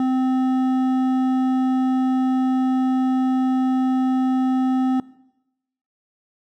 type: tone with hard clipping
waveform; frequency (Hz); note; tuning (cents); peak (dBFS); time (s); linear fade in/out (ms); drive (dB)
sine; 258.9; C4; -18; -19; 0-5; 2; 9
effects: noise-tail reverb RT60 0.9 s tail -20 dB re dry